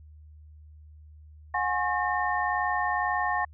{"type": "tone cluster", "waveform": "sine", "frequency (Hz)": [726, 828, 1080, 1817], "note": ["F#5", "G#5", "C#6", "A#6"], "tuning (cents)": [-33, -5, -45, -45], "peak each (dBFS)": -30, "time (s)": [1.54, 3.45], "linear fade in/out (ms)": 5, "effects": ["added 76 Hz sine -47 dBFS peak until 3.53 s"]}